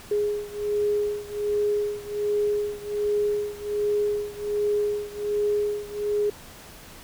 sine beating tone pair, 414.5 / 415.8 Hz, G#4 / G#4, -3 / +2 cents, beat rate 1.3 Hz, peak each -25 / -27 dBFS, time 0.11-6.3 s, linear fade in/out 5 ms, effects pink hiss -45 dBFS RMS until 7.03 s

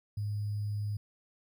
sine tone with sample-and-hold, 103.83 Hz, G#2, in tune, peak -31 dBFS, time 0.17-0.97 s, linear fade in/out 5 ms, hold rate 4900 Hz, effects none

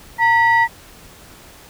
sine tone pair together, 918 / 1945.2 Hz, A#5 / B6, -27 / -27 cents, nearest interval octave + minor second, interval 1300 cents, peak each -12 / -13 dBFS, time 0.18-0.68 s, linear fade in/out 50 ms, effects tanh soft clip ceiling -6 dBFS + pink hiss -43 dBFS RMS until 1.69 s

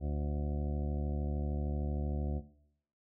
harmonic tone, 73.1 Hz, D2, 7 cents flat, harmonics 1 / 2 / 3 / 4 / 5 / 7 / 8 / 9 / 10, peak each -33 / -39 / -43 / -45 / -47 / -50 / -51 / -52 / -53 dBFS, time 0-2.42 s, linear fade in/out 50 ms, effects noise-tail reverb RT60 0.7 s tail -17 dB re dry

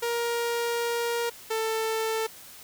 sawtooth tone pair in turn, 470.5 / 444.1 Hz, A#4 / A4, +16 / +16 cents, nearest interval minor second, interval 100 cents, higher first, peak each -22 dBFS, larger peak neither, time 0.02-1.3 / 1.5-2.27 s, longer first, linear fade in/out 10 ms, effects white hiss -47 dBFS RMS until 2.63 s

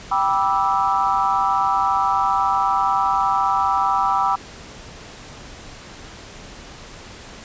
sine chord, E minor seventh, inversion first, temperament equal with one note detuned, 784 / 976.4 / 1174.7 / 1318.5 Hz, G5 / B5 / D6 / E6, 0 / -20 / 0 / 0 cents, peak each -21 / -21 / -22 / -23 dBFS, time 0.11-4.36 s, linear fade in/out 10 ms, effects pink hiss -39 dBFS RMS until 7.44 s + resampled to 16000 Hz

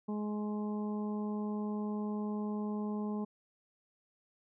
harmonic tone, 210 Hz, G#3, 19 cents sharp, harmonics 1 / 2 / 3 / 4 / 5, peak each -34 / -42 / -51 / -48 / -50 dBFS, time 0.08-3.25 s, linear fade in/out 10 ms, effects none

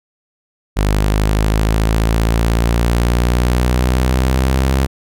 sawtooth exponential sweep, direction up, 50.6 to 67 Hz, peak -8 dBFS, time 0.76-4.87 s, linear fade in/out 20 ms, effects none

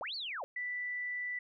sine linear two-way sweep, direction up then down, 466.2 to 4630 to 466.2 Hz, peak -37 dBFS, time 0.01-0.44 s, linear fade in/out 0 ms, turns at 0.15 s
sine tone, 1975.5 Hz, B6, in tune, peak -35 dBFS, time 0.56-1.39 s, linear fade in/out 5 ms
effects none

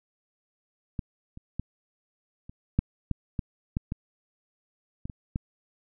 clicks, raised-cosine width 5 ms, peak -18 / -30 / -18 / -30 / -9 / -14 / -16 / -14 / -18 / -22 / -26 / -16 dBFS, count 12, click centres 0.992 / 1.374 / 1.596 / 2.495 / 2.79 / 3.113 / 3.392 / 3.769 / 3.921 / 5.055 / 5.098 / 5.359 s, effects none

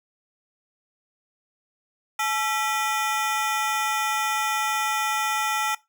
25% pulse ring-modulated tone, 1099 Hz, C#6, 15 cents flat, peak -16 dBFS, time 2.19-5.75 s, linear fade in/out 5 ms, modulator 243 Hz, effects noise-tail reverb RT60 0.2 s tail -20 dB re dry

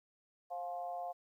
harmonic tone with a mistuned harmonic, 176.2 Hz, F3, 16 cents sharp, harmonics 3 / 4 / 5 / 6, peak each -48 / -39 / -50 / -54 dBFS, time 0.5-1.13 s, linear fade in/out 20 ms, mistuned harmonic 5, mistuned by -46 cents, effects 12-bit

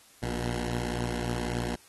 10% pulse tone pair together, 58.58 / 120.8 Hz, A#1 / B2, +9 / -38 cents, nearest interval octave + minor second, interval 1253 cents, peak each -23 / -25 dBFS, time 0.22-1.76 s, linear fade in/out 10 ms, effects white hiss -57 dBFS RMS until 1.88 s + AAC 32 kbps

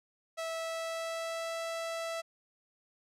sawtooth tone with pitch glide, 654 to 660.8 Hz, E5 to E5, -14 to +4 cents, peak -31 dBFS, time 0.37-2.22 s, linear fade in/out 20 ms, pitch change +18 cents, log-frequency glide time 0.56-1.59 s, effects low-pass 10000 Hz 12 dB/octave

